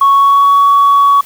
sine tone with pitch glide, 1108.7 to 1124.8 Hz, C#6 to C#6, 0 to +25 cents, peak -3 dBFS, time 0.01-1.21 s, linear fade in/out 5 ms, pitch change +25 cents, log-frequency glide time 0.12-0.49 s, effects tanh soft clip ceiling -2 dBFS + white hiss -37 dBFS RMS until 1.25 s

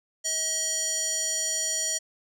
square tone with band-pass filter, 637 Hz, D#5, 41 cents sharp, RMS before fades -28 dBFS, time 0.24-1.99 s, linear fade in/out 20 ms, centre 6600 Hz, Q 4.5, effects none

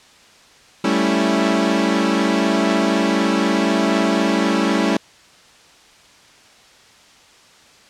sawtooth chord, A dominant seventh, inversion third, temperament equal, 196 / 220 / 277.2 / 329.6 Hz, G3 / A3 / C#4 / E4, 0 / 0 / 0 / 0 cents, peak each -17 dBFS, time 0.84-4.97 s, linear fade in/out 5 ms, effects white hiss -48 dBFS RMS until 7.89 s + low-pass 6000 Hz 12 dB/octave

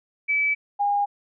sine tone pair in turn, 2300 / 813.2 Hz, D7 / G#5, -37 / -37 cents, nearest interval octave + tritone, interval 1800 cents, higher first, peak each -19 dBFS, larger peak neither, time 0.28-0.55 / 0.79-1.06 s, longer neither, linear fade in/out 20 ms, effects none

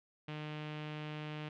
sawtooth tone with low-pass filter, 151.9 Hz, D#3, 41 cents flat, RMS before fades -43 dBFS, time 0.28-1.49 s, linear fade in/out 5 ms, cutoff 2900 Hz, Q 2.5, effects none

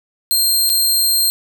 15% pulse tone with dropouts, 4186 Hz, C8, in tune, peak -6 dBFS, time 0.31-1.3 s, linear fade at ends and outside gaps 0 ms, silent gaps 0.693-0.699 s, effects none

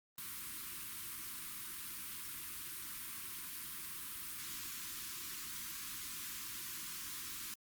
white band-stop noise, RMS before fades -45 dBFS, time 0.18-7.54 s, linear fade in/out 2 ms, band 370 to 980 Hz, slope 96 dB/octave, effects Opus 32 kbps

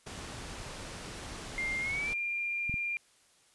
pink low-pass noise, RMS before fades -43 dBFS, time 0.06-2.14 s, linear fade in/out 10 ms, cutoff 9900 Hz, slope 12 dB/octave
sine tone with pitch glide, 2109 to 2395 Hz, C7 to D7, +13 to +33 cents, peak -31 dBFS, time 1.58-2.97 s, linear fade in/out 0 ms, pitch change +220 cents, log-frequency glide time 1.8-2.14 s
clicks, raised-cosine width 5 ms, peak -26 dBFS, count 2, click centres 2.696 / 2.741 s
effects white hiss -65 dBFS RMS until 3.54 s + resampled to 24000 Hz

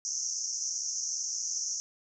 pink band-pass noise, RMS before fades -34 dBFS, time 0.05-1.8 s, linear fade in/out 0 ms, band 5600 to 6500 Hz, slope 96 dB/octave, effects none

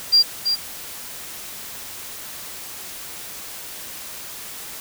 sine tone with echo, 4764 Hz, D8, 24 cents sharp, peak -10 dBFS, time 0.12-0.23 s, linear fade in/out 20 ms, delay 330 ms, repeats 1, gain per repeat -7 dB, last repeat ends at 0.56 s, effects white hiss -35 dBFS RMS until 4.8 s

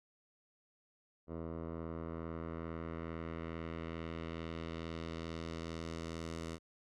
10% pulse tone with low-pass filter sweep, 82.3 Hz, E2, 2 cents flat, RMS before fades -43 dBFS, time 1.27-6.59 s, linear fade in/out 50 ms, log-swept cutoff 830 to 8100 Hz, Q 1.1, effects none

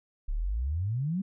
sine exponential sweep, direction up, 32.37 to 201.2 Hz, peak -27 dBFS, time 0.28-1.22 s, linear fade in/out 10 ms, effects none

